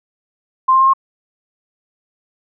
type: tone with pitch steps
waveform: sine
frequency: 1046.5 / 1055.6 / 1064.8 / 1074.1 Hz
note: C6 / C6 / C6 / C6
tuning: 0 / +15 / +30 / +45 cents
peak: -8 dBFS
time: 0.68-0.936 s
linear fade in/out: 10 ms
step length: 64 ms
effects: none

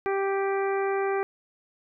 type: harmonic tone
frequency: 392 Hz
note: G4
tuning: in tune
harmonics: 1 / 2 / 3 / 4 / 5 / 6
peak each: -25 / -31 / -35 / -37 / -39 / -41 dBFS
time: 0.06-1.23 s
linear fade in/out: 0 ms
effects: none

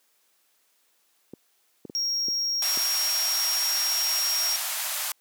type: clicks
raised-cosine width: 3 ms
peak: -20 dBFS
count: 5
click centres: 1.336 / 1.852 / 1.898 / 2.284 / 2.774 s
type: tone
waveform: triangle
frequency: 5588 Hz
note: F8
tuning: in tune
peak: -23 dBFS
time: 1.95-4.56 s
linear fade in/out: 0 ms
type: band-pass noise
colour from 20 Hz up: white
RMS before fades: -30 dBFS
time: 2.62-5.12 s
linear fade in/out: 2 ms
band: 590 to 16000 Hz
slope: 96 dB/octave
effects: white hiss -67 dBFS RMS until 5.2 s + high-pass 300 Hz 12 dB/octave

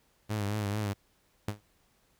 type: tone with vibrato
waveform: sawtooth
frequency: 103.83 Hz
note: G#2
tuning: in tune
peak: -26 dBFS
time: 0.29-0.94 s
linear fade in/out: 20 ms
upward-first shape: triangle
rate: 4.5 Hz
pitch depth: 80 cents each way
type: tone with exponential decay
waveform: sawtooth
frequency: 104.3 Hz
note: G#2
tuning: 8 cents sharp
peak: -24 dBFS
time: 1.48-1.61 s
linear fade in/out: 5 ms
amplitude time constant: 28 ms
effects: pink hiss -69 dBFS RMS until 2.19 s

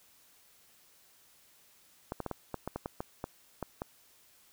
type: clicks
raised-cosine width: 1 ms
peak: -21 dBFS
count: 12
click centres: 2.121 / 2.203 / 2.263 / 2.313 / 2.543 / 2.676 / 2.76 / 2.859 / 3.005 / 3.241 / 3.627 / 3.819 s
effects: white hiss -63 dBFS RMS until 4.52 s

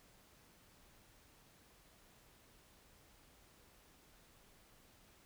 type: silence
effects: pink hiss -66 dBFS RMS until 5.25 s

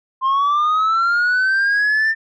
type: linear sweep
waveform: sine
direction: up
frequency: 1046.5 to 1800 Hz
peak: -11 dBFS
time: 0.21-2.15 s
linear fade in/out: 50 ms
effects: tanh soft clip ceiling -13 dBFS

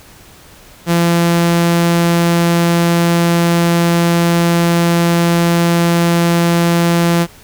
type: tone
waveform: sawtooth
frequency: 170.4 Hz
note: F3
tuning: 42 cents flat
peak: -6 dBFS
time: 0.86-7.27 s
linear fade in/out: 50 ms
effects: pink hiss -41 dBFS RMS until 7.43 s

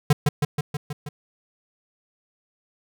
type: tone with echo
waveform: square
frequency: 147.2 Hz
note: D3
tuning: 4 cents sharp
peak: -13 dBFS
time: 0.1-0.13 s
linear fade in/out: 5 ms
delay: 160 ms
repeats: 6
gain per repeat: -3 dB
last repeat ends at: 1.09 s
effects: none

